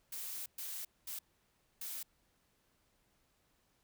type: noise bursts at uneven times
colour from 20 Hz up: blue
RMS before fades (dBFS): -43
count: 4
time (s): 0.12-0.46 / 0.58-0.85 / 1.07-1.19 / 1.81-2.03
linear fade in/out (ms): 5
effects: pink hiss -75 dBFS RMS until 3.83 s